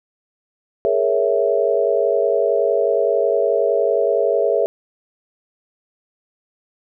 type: chord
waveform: sine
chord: A# half-diminished seventh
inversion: third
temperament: equal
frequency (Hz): 415.3 / 466.2 / 554.4 / 659.3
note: G#4 / A#4 / C#5 / E5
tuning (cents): 0 / 0 / 0 / 0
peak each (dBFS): -20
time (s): 0.85-4.66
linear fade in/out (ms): 0
effects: none